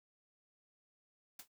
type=noise with exponential decay; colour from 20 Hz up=white; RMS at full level=-44 dBFS; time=1.39-1.48 s; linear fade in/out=5 ms; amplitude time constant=19 ms; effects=noise-tail reverb RT60 0.1 s tail -26 dB re dry